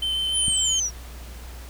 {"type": "tone with vibrato", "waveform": "triangle", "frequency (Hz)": 3080, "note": "G7", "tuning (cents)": -31, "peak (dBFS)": -21, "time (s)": [0.02, 0.8], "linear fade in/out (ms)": 5, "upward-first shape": "triangle", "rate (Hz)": 6.9, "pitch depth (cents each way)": 10}
{"type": "exponential sweep", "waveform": "sine", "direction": "down", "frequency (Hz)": [10420, 5560], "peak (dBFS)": -22, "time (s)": [0.32, 0.91], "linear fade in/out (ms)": 50}
{"type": "click", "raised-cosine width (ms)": 5, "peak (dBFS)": -18, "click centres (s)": 0.482}
{"effects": ["added 60 Hz sine -37 dBFS peak until 1.69 s", "pink hiss -45 dBFS RMS until 1.69 s"]}